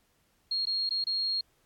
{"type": "tone with dropouts", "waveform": "sine", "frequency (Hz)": 4265, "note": "C8", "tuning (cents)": 32, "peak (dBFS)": -27, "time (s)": [0.51, 1.41], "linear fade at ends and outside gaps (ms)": 5, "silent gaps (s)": [[0.655, 0.669], [0.893, 0.907], [1.041, 1.068]], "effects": ["pink hiss -70 dBFS RMS until 1.65 s", "AAC 64 kbps"]}